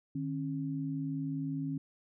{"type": "tone pair together", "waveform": "sine", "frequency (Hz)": [152.7, 272.3], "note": ["D#3", "C#4"], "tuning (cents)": [-32, -31], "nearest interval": "minor seventh", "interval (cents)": 1001, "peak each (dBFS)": [-36, -35], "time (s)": [0.15, 1.78], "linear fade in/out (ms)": 5, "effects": []}